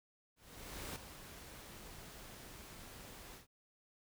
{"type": "noise with ADSR envelope", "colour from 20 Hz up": "pink", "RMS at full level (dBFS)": -44, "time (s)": [0.36, 3.47], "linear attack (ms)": 600, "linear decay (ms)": 4, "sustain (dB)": -9, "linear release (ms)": 120, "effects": []}